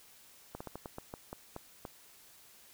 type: slowing click train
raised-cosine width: 1 ms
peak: -27 dBFS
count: 10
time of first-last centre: 0.55-1.852 s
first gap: 55 ms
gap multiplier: 1.23
effects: white hiss -59 dBFS RMS until 2.73 s